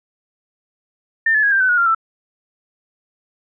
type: tone with pitch steps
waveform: sine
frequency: 1800 / 1723.7 / 1650.6 / 1580.6 / 1513.6 / 1449.4 / 1388 / 1329.1 Hz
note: A6 / A6 / G#6 / G6 / F#6 / F#6 / F6 / E6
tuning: +39 / -36 / -11 / +14 / +39 / -36 / -11 / +14 cents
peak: -12 dBFS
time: 1.26-1.948 s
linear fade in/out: 5 ms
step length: 86 ms
effects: none